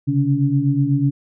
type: tone cluster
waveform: sine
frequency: 134.1 / 142.2 / 283.1 Hz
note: C3 / C#3 / C#4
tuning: +43 / +45 / +37 cents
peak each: -19 dBFS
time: 0.07-1.11 s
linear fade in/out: 20 ms
effects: none